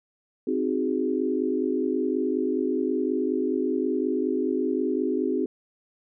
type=chord; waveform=sine; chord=Ab dominant seventh; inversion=first; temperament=equal; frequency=261.6 / 311.1 / 370 / 415.3 Hz; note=C4 / Eb4 / Gb4 / Ab4; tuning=0 / 0 / 0 / 0 cents; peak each=-27 / -29 / -28 / -29 dBFS; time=0.47-5.46 s; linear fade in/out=5 ms; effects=none